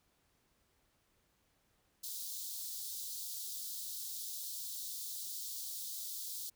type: high-pass noise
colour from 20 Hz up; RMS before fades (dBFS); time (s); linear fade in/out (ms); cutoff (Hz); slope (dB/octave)
white; -43; 2.03-6.5; 10; 3600; 48
effects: pink hiss -75 dBFS RMS until 6.55 s